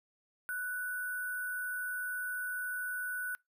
sine tone with sample-and-hold, 1483 Hz, F#6, 4 cents sharp, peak -34 dBFS, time 0.49-3.35 s, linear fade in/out 0 ms, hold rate 11025 Hz, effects noise-tail reverb RT60 0.2 s tail -25 dB re dry

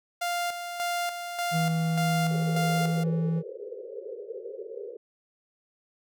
sawtooth tone with tremolo, 698.5 Hz, F5, in tune, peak -23 dBFS, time 0.21-3.04 s, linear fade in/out 10 ms, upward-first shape square, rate 1.7 Hz, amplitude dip 55%
triangle tone with pitch glide, 162.8 to 164.41 Hz, E3 to E3, -21 to -4 cents, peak -22 dBFS, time 1.51-3.43 s, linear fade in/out 50 ms, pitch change +17 cents, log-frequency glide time 2.5-2.79 s
pink band-pass noise, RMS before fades -39 dBFS, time 2.3-4.97 s, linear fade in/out 5 ms, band 390 to 530 Hz, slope 96 dB/octave
effects none

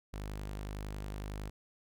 sawtooth tone, 50.9 Hz, G#1, 34 cents flat, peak -35 dBFS, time 0.13-1.5 s, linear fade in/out 10 ms, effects none

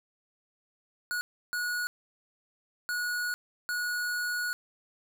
square tone bursts at uneven times, 1457 Hz, F#6, 27 cents flat, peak -30 dBFS, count 4, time 1.11-1.21 / 1.53-1.87 / 2.89-3.34 / 3.69-4.53 s, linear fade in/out 0 ms, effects none

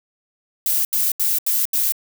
violet noise bursts, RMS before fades -19 dBFS, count 5, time 0.66-1.922 s, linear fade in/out 2 ms, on 190 ms, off 78 ms, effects none

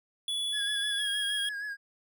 square tone with pitch glide, 3414 to 3284 Hz, G#7 to G#7, +47 to -20 cents, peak -30 dBFS, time 0.28-1.49 s, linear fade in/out 2 ms, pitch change -67 cents, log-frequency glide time 0.96-1.05 s
triangle tone with vibrato, 1661.2 Hz, G#6, in tune, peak -32 dBFS, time 0.52-1.77 s, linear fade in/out 50 ms, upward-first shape sine, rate 6.4 Hz, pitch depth 46 cents each way
effects none

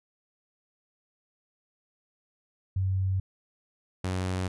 sine / sawtooth tone pair in turn, 94.9 / 92.52 Hz, F#2 / F#2, +44 / 0 cents, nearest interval unison, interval 44 cents, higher first, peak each -24 dBFS, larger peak neither, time 2.76-3.2 / 4.04-4.48 s, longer neither, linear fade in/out 5 ms, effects resampled to 24000 Hz

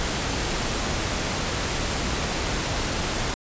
pink noise, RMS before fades -26 dBFS, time 0-3.34 s, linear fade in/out 0 ms, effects resampled to 16000 Hz

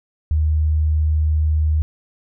sine tone, 77.2 Hz, D#2, 13 cents flat, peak -14 dBFS, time 0.31-1.82 s, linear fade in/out 0 ms, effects none

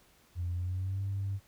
sine tone with pitch glide, 87.7 to 98.44 Hz, F2 to G2, +8 to +8 cents, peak -30 dBFS, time 0.35-1.4 s, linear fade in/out 50 ms, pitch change +200 cents, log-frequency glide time 0.54-1.02 s, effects tanh soft clip ceiling -27 dBFS + pink hiss -64 dBFS RMS until 1.47 s

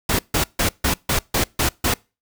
pink noise bursts, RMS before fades -19 dBFS, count 8, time 0.09-1.94 s, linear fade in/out 5 ms, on 100 ms, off 150 ms, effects noise-tail reverb RT60 0.3 s tail -25 dB re dry

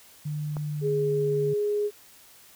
sine tone with pitch glide, 150 to 146.91 Hz, D3 to D3, +37 to +1 cents, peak -28 dBFS, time 0.25-1.54 s, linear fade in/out 10 ms, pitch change -36 cents, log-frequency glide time 0.45-1.39 s
click, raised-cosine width 1 ms, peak -23 dBFS, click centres 0.568 s
sine tone, 415.3 Hz, G#4, in tune, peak -23 dBFS, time 0.81-1.91 s, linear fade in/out 50 ms
effects white hiss -53 dBFS RMS until 2.55 s

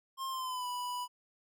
square tone with pitch glide, 1063 to 986.1 Hz, C6 to B5, +27 to -3 cents, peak -36 dBFS, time 0.17-1.08 s, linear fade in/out 50 ms, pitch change -130 cents, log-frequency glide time 0.28-0.67 s, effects none

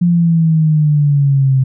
sine exponential sweep, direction down, 175.8 to 130.81 Hz, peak -8 dBFS, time 0.01-1.64 s, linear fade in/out 10 ms, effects none

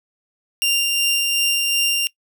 sawtooth tone with tremolo, 2786 Hz, F7, 5 cents flat, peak -12 dBFS, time 0.62-2.07 s, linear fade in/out 0 ms, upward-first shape sine, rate 2.7 Hz, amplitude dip 25%, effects noise-tail reverb RT60 0.1 s tail -23 dB re dry

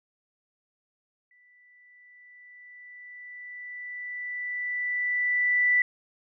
sine tone with exponential growth, 1975.5 Hz, B6, in tune, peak -18 dBFS, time 1.31-5.82 s, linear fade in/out 2 ms, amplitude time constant 980 ms, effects none

